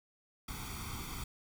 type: noise with comb filter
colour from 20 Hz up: pink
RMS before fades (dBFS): -42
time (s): 0.48-1.24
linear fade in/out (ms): 5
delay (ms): 0.87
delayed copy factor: +0.8
effects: none